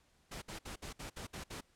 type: noise bursts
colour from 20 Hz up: pink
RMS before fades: -45 dBFS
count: 8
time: 0.31-1.61 s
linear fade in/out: 10 ms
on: 110 ms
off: 60 ms
effects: pink hiss -71 dBFS RMS until 1.75 s + low-pass 10000 Hz 12 dB/octave